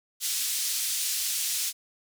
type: band-pass noise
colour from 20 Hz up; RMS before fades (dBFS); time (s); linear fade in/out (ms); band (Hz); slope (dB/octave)
white; -29; 0.2-1.73; 50; 3500 to 11000; 12
effects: none